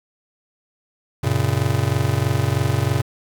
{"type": "chord", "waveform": "square", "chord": "F# major", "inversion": "none", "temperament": "just", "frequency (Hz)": [92.5, 115.62, 138.75], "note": ["F#2", "A#2", "C#3"], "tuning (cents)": [0, -14, 2], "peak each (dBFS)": [-24, -22, -23], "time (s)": [1.23, 3.02], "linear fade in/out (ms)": 10, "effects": ["7-bit"]}